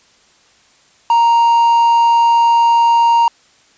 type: tone with quantisation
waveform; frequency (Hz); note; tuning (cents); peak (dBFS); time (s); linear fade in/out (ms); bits
triangle; 932.3; A#5; 0; -6; 1.1-3.28; 2; 5
effects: white hiss -51 dBFS RMS until 3.77 s + resampled to 16000 Hz